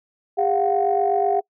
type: tone cluster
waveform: sine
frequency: 402.2 / 700 / 748 Hz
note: G4 / F5 / F#5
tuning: +44 / +4 / +19 cents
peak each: -21 dBFS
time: 0.37-1.41 s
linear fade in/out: 20 ms
effects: noise-tail reverb RT60 0.1 s tail -25 dB re dry + tanh soft clip ceiling -8 dBFS